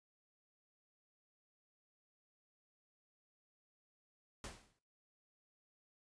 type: noise with exponential decay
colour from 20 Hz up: pink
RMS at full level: -45 dBFS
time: 4.44-4.79 s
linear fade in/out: 1 ms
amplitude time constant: 74 ms
effects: noise-tail reverb RT60 0.4 s tail -17 dB re dry + resampled to 22050 Hz